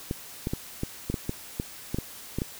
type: clicks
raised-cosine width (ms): 3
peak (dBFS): -15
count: 12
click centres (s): 0.111 / 0.471 / 0.535 / 0.834 / 1.1 / 1.142 / 1.294 / 1.599 / 1.945 / 1.986 / 2.386 / 2.419
effects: white hiss -44 dBFS RMS until 2.59 s